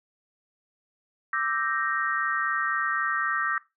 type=chord; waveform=sine; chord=E half-diminished seventh; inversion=third; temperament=equal; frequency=1174.7 / 1318.5 / 1568 / 1864.7 Hz; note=D6 / E6 / G6 / Bb6; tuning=0 / 0 / 0 / 0 cents; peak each=-30 dBFS; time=1.33-3.58 s; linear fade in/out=2 ms; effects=noise-tail reverb RT60 0.2 s tail -17 dB re dry